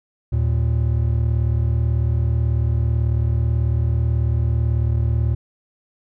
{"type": "tone pair together", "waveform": "triangle", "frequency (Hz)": [76.69, 114.9], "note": ["D#2", "A#2"], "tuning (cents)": [-24, -25], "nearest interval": "perfect fifth", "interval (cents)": 699, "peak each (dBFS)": -17, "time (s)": [0.32, 5.35], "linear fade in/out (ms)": 10, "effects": []}